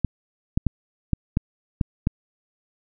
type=clicks; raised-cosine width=5 ms; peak=-7 dBFS; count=7; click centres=0.047 / 0.575 / 0.667 / 1.133 / 1.371 / 1.812 / 2.071 s; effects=none